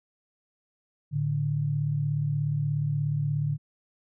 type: tone pair together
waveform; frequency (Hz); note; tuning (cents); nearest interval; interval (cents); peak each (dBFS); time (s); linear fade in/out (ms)
sine; 109.83 / 146.6; A2 / D3; -3 / -3; perfect fourth; 500; -31 / -25; 1.11-3.58; 50
effects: none